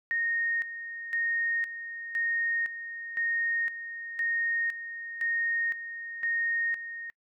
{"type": "tone with tremolo", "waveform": "sine", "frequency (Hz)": 1854, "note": "A#6", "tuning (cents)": -10, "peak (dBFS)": -26, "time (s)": [0.11, 7.1], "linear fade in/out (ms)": 0, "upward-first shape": "square", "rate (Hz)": 0.98, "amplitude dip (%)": 70, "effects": ["noise-tail reverb RT60 0.1 s tail -24 dB re dry"]}